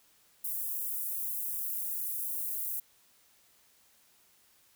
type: high-pass noise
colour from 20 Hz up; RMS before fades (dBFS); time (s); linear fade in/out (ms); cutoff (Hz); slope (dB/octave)
pink; -35; 0.44-2.8; 5; 12000; 24
effects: white hiss -65 dBFS RMS until 4.75 s